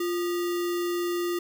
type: tone with sample-and-hold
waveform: sine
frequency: 349.2 Hz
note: F4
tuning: in tune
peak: -25 dBFS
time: 0-1.39 s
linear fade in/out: 5 ms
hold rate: 1575 Hz
effects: none